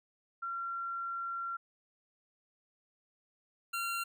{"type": "tone pair in turn", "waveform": ["sine", "25% pulse"], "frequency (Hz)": [1370, 1376.3], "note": ["F6", "F6"], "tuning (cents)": [-34, -26], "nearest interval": "unison", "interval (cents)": 8, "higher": "second", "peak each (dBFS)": [-35, -30], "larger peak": "second", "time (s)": [[0.42, 1.57], [3.73, 4.04]], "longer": "first", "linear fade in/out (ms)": 10, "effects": []}